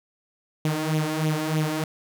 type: tone with flanger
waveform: sawtooth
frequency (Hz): 155.56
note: D#3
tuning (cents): 0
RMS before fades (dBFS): -25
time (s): 0.65-1.84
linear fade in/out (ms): 2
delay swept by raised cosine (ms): 0.3 to 3.6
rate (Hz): 3.2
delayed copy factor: +0.65
effects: none